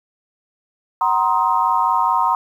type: chord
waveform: sine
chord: C half-diminished seventh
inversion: second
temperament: just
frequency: 753.5 / 941.9 / 1046.5 / 1255.8 Hz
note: Gb5 / Bb5 / C6 / Eb6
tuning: +31 / +18 / 0 / +16 cents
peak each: -23 / -17 / -19 / -23 dBFS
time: 1.01-2.35 s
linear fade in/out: 2 ms
effects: 8-bit